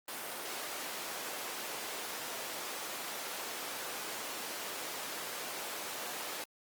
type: high-pass noise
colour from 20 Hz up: pink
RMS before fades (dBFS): -41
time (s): 0.08-6.44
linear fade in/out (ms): 2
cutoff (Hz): 440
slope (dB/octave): 12
effects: Opus 32 kbps